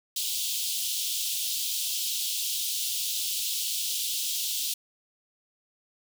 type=high-pass noise; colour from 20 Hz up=pink; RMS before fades=-30 dBFS; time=0.16-4.74 s; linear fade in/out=5 ms; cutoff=3000 Hz; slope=48 dB/octave; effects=none